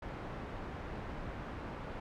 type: low-pass noise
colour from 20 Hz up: pink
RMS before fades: -43 dBFS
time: 0.02-2 s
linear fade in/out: 5 ms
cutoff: 1600 Hz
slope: 12 dB/octave
effects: none